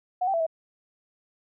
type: tone with pitch steps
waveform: sine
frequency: 729 / 777 / 666 / 646 Hz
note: F#5 / G5 / E5 / E5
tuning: -26 / -16 / +18 / -35 cents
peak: -22 dBFS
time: 0.21-0.466 s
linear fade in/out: 10 ms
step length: 64 ms
effects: none